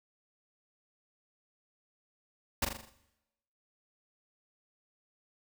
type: noise with echo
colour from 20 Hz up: pink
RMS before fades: -29 dBFS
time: 2.62-2.65 s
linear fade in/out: 5 ms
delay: 41 ms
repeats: 6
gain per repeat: -5 dB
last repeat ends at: 2.896 s
effects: noise-tail reverb RT60 0.9 s tail -17 dB re dry